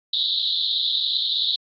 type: band-pass noise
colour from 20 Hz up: white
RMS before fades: -23 dBFS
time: 0.13-1.56 s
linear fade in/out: 5 ms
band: 3500 to 4100 Hz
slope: 96 dB/octave
effects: AAC 64 kbps